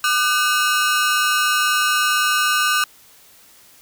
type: ring-modulated tone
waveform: sawtooth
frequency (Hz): 1357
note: E6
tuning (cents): +50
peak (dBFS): -9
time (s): 0.04-2.84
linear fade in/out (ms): 2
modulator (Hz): 149
effects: white hiss -49 dBFS RMS until 3.81 s